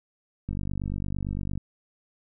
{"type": "click train", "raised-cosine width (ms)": 5, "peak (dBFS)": -19, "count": 54, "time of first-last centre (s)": [0.49, 1.576], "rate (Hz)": 48.8, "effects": []}